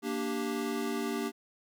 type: chord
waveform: square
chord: G minor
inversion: first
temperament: equal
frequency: 233.1 / 293.7 / 392 Hz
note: Bb3 / D4 / G4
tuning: 0 / 0 / 0 cents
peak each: -36 / -37 / -36 dBFS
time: 0.02-1.32 s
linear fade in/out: 50 ms
effects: none